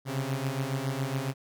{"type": "beating tone pair", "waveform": "sawtooth", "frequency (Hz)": [130.81, 138.01], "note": ["C3", "C#3"], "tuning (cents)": [0, -7], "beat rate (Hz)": 7.2, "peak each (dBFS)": -28, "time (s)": [0.05, 1.34], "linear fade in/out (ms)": 50, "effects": []}